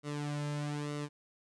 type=tone with flanger; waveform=sawtooth; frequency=146.83 Hz; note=D3; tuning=in tune; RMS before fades=-37 dBFS; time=0.03-1.09 s; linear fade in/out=50 ms; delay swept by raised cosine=1.2 to 2.7 ms; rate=1.1 Hz; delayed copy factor=-0.7; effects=resampled to 22050 Hz